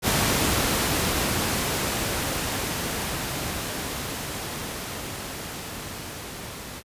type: noise with level ramp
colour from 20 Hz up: pink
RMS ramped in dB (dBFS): -21 to -37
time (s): 0.02-6.83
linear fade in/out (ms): 50
effects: high-pass 60 Hz 12 dB/octave + resampled to 32000 Hz